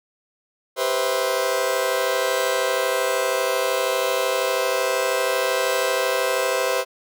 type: chord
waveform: sawtooth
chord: C major seventh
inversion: second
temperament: just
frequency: 392.4 / 490.5 / 523.3 / 654.1 Hz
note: G4 / B4 / C5 / E5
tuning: +2 / -12 / 0 / -14 cents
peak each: -25 / -22 / -19 / -23 dBFS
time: 0.76-6.85 s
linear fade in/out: 50 ms
effects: none